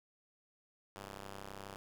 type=ring-modulated tone; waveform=5% pulse; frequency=99 Hz; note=G2; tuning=18 cents sharp; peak=-32 dBFS; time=0.96-1.76 s; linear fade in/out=0 ms; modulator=281 Hz; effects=none